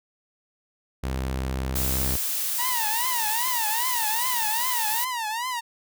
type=tone; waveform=sawtooth; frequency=65.41 Hz; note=C2; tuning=in tune; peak=-22 dBFS; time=1.03-2.17 s; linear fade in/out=10 ms
type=noise; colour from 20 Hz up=blue; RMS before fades=-27 dBFS; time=1.75-5.05 s; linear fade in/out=10 ms
type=tone with vibrato; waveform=sawtooth; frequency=934 Hz; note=A#5; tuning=3 cents sharp; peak=-23 dBFS; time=2.58-5.61 s; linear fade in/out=20 ms; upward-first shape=triangle; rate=2.5 Hz; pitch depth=190 cents each way
effects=none